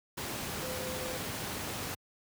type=tone in noise; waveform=sine; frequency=512 Hz; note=C5; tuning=38 cents flat; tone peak=-39 dBFS; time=0.62-1.18 s; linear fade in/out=10 ms; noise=pink; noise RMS=-37 dBFS; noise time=0.17-1.95 s; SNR=-5 dB; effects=high-pass 80 Hz 12 dB/octave